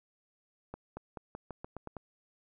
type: accelerating click train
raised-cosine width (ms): 1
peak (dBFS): -27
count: 9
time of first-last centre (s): 0.74-1.967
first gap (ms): 230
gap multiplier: 0.88
effects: none